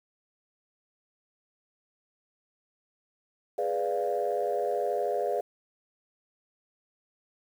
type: chord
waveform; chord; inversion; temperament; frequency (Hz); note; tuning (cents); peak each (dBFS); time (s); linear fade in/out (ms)
sine; G# diminished seventh; none; equal; 415.3 / 493.9 / 587.3 / 698.5; G#4 / B4 / D5 / F5; 0 / 0 / 0 / 0; -31; 3.58-5.41; 5
effects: tanh soft clip ceiling -18 dBFS + 9-bit